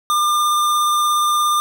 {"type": "tone with vibrato", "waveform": "square", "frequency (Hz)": 1200, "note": "D6", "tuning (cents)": 37, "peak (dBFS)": -15, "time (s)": [0.1, 1.6], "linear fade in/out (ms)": 0, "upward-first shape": "sine", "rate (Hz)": 17, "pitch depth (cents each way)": 9, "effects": []}